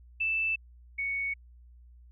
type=tone pair in turn; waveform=sine; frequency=2644 / 2223 Hz; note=E7 / C#7; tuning=+5 / +4 cents; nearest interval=minor third; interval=301 cents; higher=first; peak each=-26 / -29 dBFS; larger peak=first; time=0.2-0.56 / 0.98-1.34 s; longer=neither; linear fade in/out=10 ms; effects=added 60 Hz sine -51 dBFS peak until 2.11 s